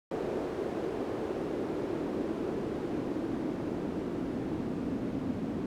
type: noise with band-pass filter sweep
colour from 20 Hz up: pink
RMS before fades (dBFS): -34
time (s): 0.11-5.66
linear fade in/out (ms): 2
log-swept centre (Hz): 410 to 250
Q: 2.4
effects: none